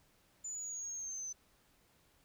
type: linear sweep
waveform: sine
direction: down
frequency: 7040 to 6070 Hz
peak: -39 dBFS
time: 0.44-1.33 s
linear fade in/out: 10 ms
effects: tanh soft clip ceiling -35 dBFS + pink hiss -70 dBFS RMS until 2.24 s